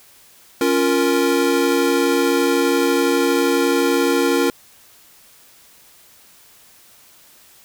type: chord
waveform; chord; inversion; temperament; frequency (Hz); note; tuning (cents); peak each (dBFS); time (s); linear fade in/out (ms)
square; Bb minor; first; equal; 277.2 / 349.2 / 466.2; Db4 / F4 / Bb4; 0 / 0 / 0; -20; 0.61-4.5; 2
effects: white hiss -49 dBFS RMS until 7.64 s